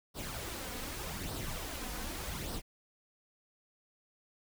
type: noise with flanger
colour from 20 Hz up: pink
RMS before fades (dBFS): -40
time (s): 0.14-2.62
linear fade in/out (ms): 50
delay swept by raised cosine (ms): 0.21 to 4.11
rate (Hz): 0.84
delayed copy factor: +0.55
effects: none